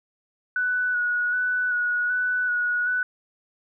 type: tone with vibrato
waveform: sine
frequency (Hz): 1474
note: F#6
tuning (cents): -7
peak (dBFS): -21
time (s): 0.56-3.03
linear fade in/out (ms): 2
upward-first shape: square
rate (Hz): 1.3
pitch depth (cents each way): 19
effects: none